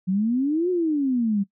sine exponential two-way sweep, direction up then down, 180 to 370 to 193.1 Hz, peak -19 dBFS, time 0.07-1.44 s, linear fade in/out 20 ms, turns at 0.7 s, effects noise-tail reverb RT60 0.1 s tail -21 dB re dry

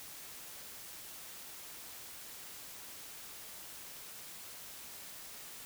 silence, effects white hiss -49 dBFS RMS until 5.65 s

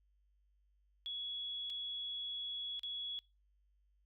sine tone with dropouts, 3365 Hz, G#7, 22 cents sharp, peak -39 dBFS, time 1.06-3.19 s, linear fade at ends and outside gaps 0 ms, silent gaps 1.699-1.702 / 2.794-2.833 s, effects noise-tail reverb RT60 0.3 s tail -25 dB re dry + added 50 Hz sine -70 dBFS peak until 4.05 s

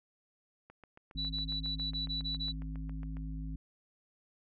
click train, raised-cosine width 0.5 ms, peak -38 dBFS, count 19, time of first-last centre 0.7-3.169 s, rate 7.29 Hz
harmonic tone, 52.9 Hz, G#1, 33 cents sharp, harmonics 1 / 3 / 5, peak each -38 / -43 / -46 dBFS, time 1.15-3.56 s, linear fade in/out 5 ms
sine tone bursts, 3951 Hz, B7, in tune, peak -34 dBFS, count 9, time 1.17-2.524 s, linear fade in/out 20 ms, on 130 ms, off 23 ms
effects none

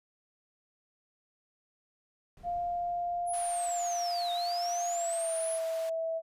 brown noise with exponential decay, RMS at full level -50 dBFS, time 2.37-5.5 s, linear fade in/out 1 ms, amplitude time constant 680 ms
sine tone with pitch glide, 700 to 653.1 Hz, F5 to E5, +4 to -16 cents, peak -30 dBFS, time 2.43-6.22 s, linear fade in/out 50 ms, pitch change -120 cents, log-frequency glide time 4.85-5.37 s
sine linear two-way sweep, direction down then up, 10710 to 3632 to 10710 Hz, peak -36 dBFS, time 3.26-5.6 s, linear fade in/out 50 ms, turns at 4.32 s
pink high-pass noise, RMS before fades -49 dBFS, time 3.33-5.9 s, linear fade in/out 10 ms, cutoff 780 Hz, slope 96 dB/octave
effects resampled to 32000 Hz

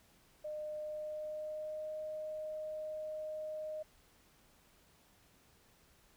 sine tone with pitch glide, 608 to 618.3 Hz, D#5 to D#5, -40 to -11 cents, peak -39 dBFS, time 0.44-3.83 s, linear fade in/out 10 ms, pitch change +29 cents, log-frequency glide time 0.77-1.96 s, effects pink hiss -67 dBFS RMS until 6.16 s

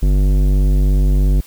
sine tone with tanh clipping, 48.52 Hz, G1, 17 cents flat, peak -12 dBFS, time 0.02-1.41 s, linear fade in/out 10 ms, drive 15 dB, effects white hiss -44 dBFS RMS until 1.46 s

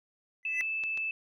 triangle tone with exponential growth, 2009 Hz, B6, 29 cents sharp, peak -24 dBFS, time 0.43-0.61 s, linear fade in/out 0 ms, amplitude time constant 37 ms
sine tone, 2628 Hz, E7, 6 cents flat, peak -30 dBFS, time 0.45-1.11 s, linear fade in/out 2 ms
clicks, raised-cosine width 0.2 ms, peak -27 dBFS, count 2, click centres 0.837 / 0.975 s
effects none

